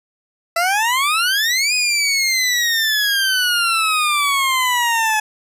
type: exponential two-way sweep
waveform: 20% pulse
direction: up then down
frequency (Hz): 659.3 to 2507 to 851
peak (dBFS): -10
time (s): 0.56-5.2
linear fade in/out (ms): 5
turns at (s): 1.74
effects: resampled to 32000 Hz + 8-bit